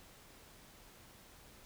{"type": "silence", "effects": ["pink hiss -59 dBFS RMS until 1.65 s"]}